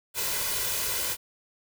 white noise with comb filter, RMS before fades -29 dBFS, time 0.14-1.17 s, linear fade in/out 50 ms, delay 2 ms, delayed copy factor +0.6, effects none

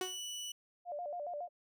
25% pulse tone, 2960 Hz, F#7, in tune, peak -37 dBFS, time 0.01-0.52 s, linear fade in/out 5 ms
sawtooth tone with exponential decay, 370 Hz, F#4, in tune, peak -29 dBFS, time 0.01-0.2 s, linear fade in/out 2 ms, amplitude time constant 40 ms
sine tone with vibrato, 644 Hz, E5, 41 cents flat, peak -38 dBFS, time 0.85-1.49 s, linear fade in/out 50 ms, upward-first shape square, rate 7.2 Hz, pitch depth 160 cents each way
effects none

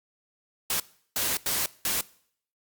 white noise bursts at uneven times, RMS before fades -27 dBFS, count 4, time 0.7-0.8 / 1.16-1.37 / 1.46-1.66 / 1.85-2.01 s, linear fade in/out 2 ms, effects noise-tail reverb RT60 0.6 s tail -21 dB re dry + Opus 48 kbps

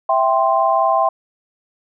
sine chord, C major, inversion first, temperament equal, 659.3 / 784 / 1046.5 Hz, E5 / G5 / C6, 0 / 0 / 0 cents, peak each -17 dBFS, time 0.09-1.09 s, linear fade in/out 5 ms, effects none

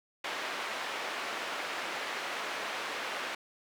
white band-pass noise, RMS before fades -37 dBFS, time 0.24-3.35 s, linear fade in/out 5 ms, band 400 to 2300 Hz, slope 12 dB/octave, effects none

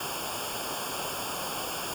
pink noise with comb filter, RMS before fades -34 dBFS, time 0-1.94 s, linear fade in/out 5 ms, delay 0.5 ms, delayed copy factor -1, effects none

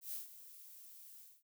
violet noise with ADSR envelope, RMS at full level -42 dBFS, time 0.01-1.43 s, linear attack 120 ms, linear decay 140 ms, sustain -14 dB, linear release 230 ms, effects none

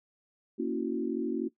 sine chord, F# dominant seventh, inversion first, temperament equal, 233.1 / 277.2 / 329.6 / 370 Hz, A#3 / C#4 / E4 / F#4, 0 / 0 / 0 / 0 cents, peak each -34 dBFS, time 0.58-1.49 s, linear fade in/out 20 ms, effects noise-tail reverb RT60 0.1 s tail -17 dB re dry

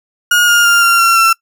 35% pulse tone with pitch steps, 1435 / 1416.9 / 1399 / 1381.3 / 1363.9 / 1346.7 Hz, F6 / F6 / F6 / F6 / F6 / E6, +47 / +25 / +3 / -19 / -41 / +37 cents, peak -5 dBFS, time 0.31-1.33 s, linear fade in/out 5 ms, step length 170 ms, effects noise-tail reverb RT60 0.1 s tail -23 dB re dry

